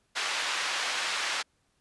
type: band-pass noise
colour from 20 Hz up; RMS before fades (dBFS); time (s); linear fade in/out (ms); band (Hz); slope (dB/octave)
pink; -31; 0.15-1.43; 20; 1200 to 5100; 12
effects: pink hiss -72 dBFS RMS until 1.8 s + resampled to 24000 Hz